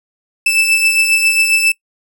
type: beating tone pair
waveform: 40% pulse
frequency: 2637 / 2644.4 Hz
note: E7 / E7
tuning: 0 / +5 cents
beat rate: 7.4 Hz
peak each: -10 / -17 dBFS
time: 0.46-1.72 s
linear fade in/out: 5 ms
effects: noise-tail reverb RT60 0.1 s tail -22 dB re dry